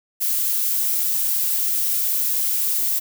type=noise; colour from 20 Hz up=violet; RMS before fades=-21 dBFS; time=0.2-3 s; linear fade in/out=20 ms; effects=none